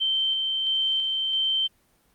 sine tone with tremolo, 3114 Hz, G7, 12 cents flat, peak -21 dBFS, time 0-1.68 s, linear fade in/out 20 ms, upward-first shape square, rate 1.5 Hz, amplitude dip 25%, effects pink hiss -64 dBFS RMS until 2.14 s + Opus 32 kbps

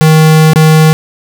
square tone with dropouts, 157.1 Hz, D#3, 17 cents sharp, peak -3 dBFS, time 0.01-0.93 s, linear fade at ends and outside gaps 0 ms, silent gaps 0.534-0.559 s, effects none

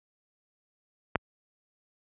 clicks, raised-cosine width 0.5 ms, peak -29 / -8 dBFS, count 2, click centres 1.152 / 1.157 s, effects high-pass 60 Hz 12 dB/octave + resampled to 8000 Hz

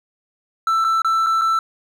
triangle tone with dropouts, 1329 Hz, E6, 14 cents sharp, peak -13 dBFS, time 0.67-1.59 s, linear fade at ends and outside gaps 2 ms, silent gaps 0.843-0.847 / 1.019-1.046 / 1.263-1.267 / 1.413-1.417 s, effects none

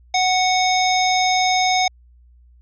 harmonic tone with a mistuned harmonic, 740 Hz, F#5, in tune, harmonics 1 / 3 / 5 / 7 / 9, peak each -17 / -22 / -24 / -25 / -27 dBFS, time 0.14-1.88 s, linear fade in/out 5 ms, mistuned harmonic 9, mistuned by -68 cents, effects added 60 Hz sine -47 dBFS peak until 2.61 s

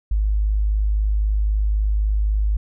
sine tone, 51.91 Hz, G#1, in tune, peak -16 dBFS, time 0.11-2.57 s, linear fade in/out 5 ms, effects none

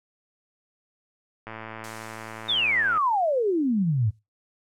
click train, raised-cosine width 0.5 ms, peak -22 dBFS, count 168, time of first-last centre 1.47-2.975 s, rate 111 Hz
violet noise with exponential decay, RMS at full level -32 dBFS, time 1.84-4.19 s, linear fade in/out 1 ms, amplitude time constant 510 ms
sine exponential sweep, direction down, 3732 to 98.7 Hz, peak -20 dBFS, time 2.48-4.11 s, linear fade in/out 20 ms
effects noise-tail reverb RT60 0.2 s tail -17 dB re dry + low-pass 6000 Hz 12 dB/octave

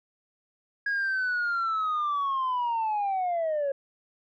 sine linear sweep, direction down, 1654 to 543 Hz, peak -23 dBFS, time 0.86-3.72 s, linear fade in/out 5 ms, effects tanh soft clip ceiling -23 dBFS

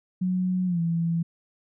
sine tone with pitch glide, 183.5 to 167.3 Hz, F#3 to E3, -14 to +26 cents, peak -22 dBFS, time 0.21-1.23 s, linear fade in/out 10 ms, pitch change -160 cents, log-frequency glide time 0.66-0.8 s, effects none

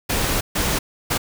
pink noise bursts at uneven times, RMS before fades -21 dBFS, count 3, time 0.09-0.41 / 0.55-0.79 / 1.1-1.18 s, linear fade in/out 10 ms, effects none

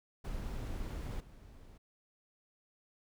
brown noise with level steps, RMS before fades -40 / -54 dBFS, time 0.24-1.78 s, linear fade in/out 10 ms, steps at 1.2 s, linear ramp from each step 5 ms, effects none

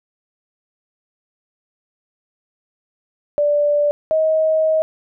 sine tone pair in turn, 586 / 631.9 Hz, D5 / D#5, -4 / +27 cents, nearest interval minor second, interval 131 cents, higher second, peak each -13 dBFS, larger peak neither, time 3.38-3.91 / 4.11-4.82 s, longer second, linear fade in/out 0 ms, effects none

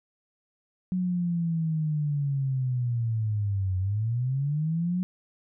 sine linear two-way sweep, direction down then up, 185 to 91.5 to 185 Hz, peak -24 dBFS, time 0.92-5.03 s, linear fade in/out 0 ms, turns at 3.78 s, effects none

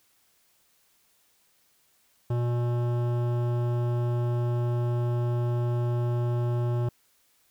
sine tone with hard clipping, 120.4 Hz, B2, 44 cents flat, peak -26 dBFS, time 2.3-6.89 s, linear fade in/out 5 ms, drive 15 dB, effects white hiss -66 dBFS RMS until 7.5 s

